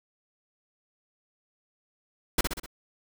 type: noise with echo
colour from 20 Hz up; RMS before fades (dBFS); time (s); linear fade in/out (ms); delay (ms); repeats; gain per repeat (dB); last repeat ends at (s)
pink; -22; 2.38-2.41; 5; 63; 4; -5; 2.662
effects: none